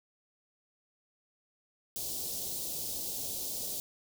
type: band-stop noise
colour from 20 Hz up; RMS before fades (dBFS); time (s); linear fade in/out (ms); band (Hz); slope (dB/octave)
white; -37; 1.96-3.8; 0; 670 to 3800; 24
effects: none